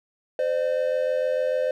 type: tone pair together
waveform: triangle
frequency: 516 / 602.7 Hz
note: C5 / D5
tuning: -24 / +45 cents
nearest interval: minor third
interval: 269 cents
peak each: -21 / -24 dBFS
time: 0.39-1.71 s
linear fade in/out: 2 ms
effects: none